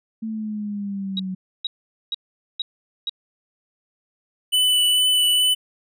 sine exponential sweep, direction down, 223.3 to 185.4 Hz, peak -25 dBFS, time 0.22-1.35 s, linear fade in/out 10 ms
sine tone bursts, 3826 Hz, A#7, 44 cents sharp, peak -22 dBFS, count 5, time 1.17-3.095 s, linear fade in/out 2 ms, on 25 ms, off 450 ms
square tone with vibrato, 2985 Hz, F#7, 15 cents sharp, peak -16 dBFS, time 4.52-5.55 s, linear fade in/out 20 ms, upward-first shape sine, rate 2.3 Hz, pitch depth 10 cents each way
effects none

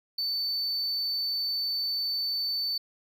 triangle tone, 4523 Hz, C#8, 34 cents sharp, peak -26 dBFS, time 0.18-2.78 s, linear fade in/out 5 ms, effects none

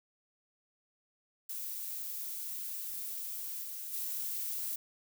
violet noise with level steps, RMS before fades -40 / -42 / -37 dBFS, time 1.49-4.76 s, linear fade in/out 5 ms, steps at 3.62 / 3.92 s, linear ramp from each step 20 ms, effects none

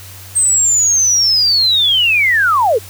sine linear sweep, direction down, 8372 to 387.8 Hz, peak -9 dBFS, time 0.35-2.79 s, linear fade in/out 20 ms, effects added 95 Hz sine -35 dBFS peak until 2.89 s + white hiss -36 dBFS RMS until 2.89 s

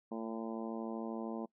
harmonic tone, 112.9 Hz, A2, 45 cents sharp, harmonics 2 / 3 / 4 / 5 / 6 / 7 / 8 / 9, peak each -40 / -44 / -46 / -48 / -50 / -51 / -52 / -53 dBFS, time 0.11-1.46 s, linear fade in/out 10 ms, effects noise-tail reverb RT60 0.1 s tail -23 dB re dry

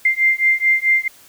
sine beating tone pair, 2093 / 2097.6 Hz, C7 / C7, 0 / +4 cents, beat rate 4.6 Hz, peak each -16 dBFS, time 0.05-1.08 s, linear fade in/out 5 ms, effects white hiss -47 dBFS RMS until 1.28 s

